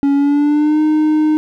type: tone with pitch glide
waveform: triangle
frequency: 280.4 to 307.5 Hz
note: C#4 to D#4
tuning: +20 to -20 cents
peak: -8 dBFS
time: 0.03-1.37 s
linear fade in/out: 0 ms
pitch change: +160 cents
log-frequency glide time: 0.14-0.81 s
effects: none